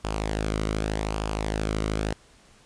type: tone with flanger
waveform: sawtooth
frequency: 53 Hz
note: G#1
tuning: 36 cents sharp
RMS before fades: -28 dBFS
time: 0.04-2.13 s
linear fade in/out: 5 ms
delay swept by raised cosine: 0.5 to 1.18 ms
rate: 0.84 Hz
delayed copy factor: -0.55
effects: pink hiss -56 dBFS RMS until 2.65 s + resampled to 22050 Hz